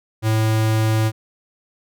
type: tone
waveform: square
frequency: 110 Hz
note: A2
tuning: in tune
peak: -16 dBFS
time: 0.22-1.12 s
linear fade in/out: 50 ms
effects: none